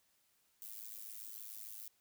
violet noise with amplitude modulation, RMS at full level -45 dBFS, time 0.62-1.88 s, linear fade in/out 0 ms, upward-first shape sine, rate 107 Hz, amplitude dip 95%, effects white hiss -75 dBFS RMS until 2 s

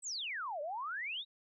sine exponential two-way sweep, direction down then up, 8372 to 562 to 3910 Hz, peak -37 dBFS, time 0.02-1.25 s, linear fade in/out 50 ms, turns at 0.61 s, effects none

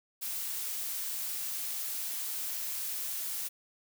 blue noise, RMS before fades -36 dBFS, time 0.21-3.49 s, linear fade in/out 20 ms, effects none

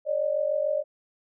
sine tone pair together, 558 / 604.8 Hz, C#5 / D#5, +11 / -49 cents, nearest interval minor second, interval 140 cents, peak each -27 / -25 dBFS, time 0.05-0.84 s, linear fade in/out 50 ms, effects none

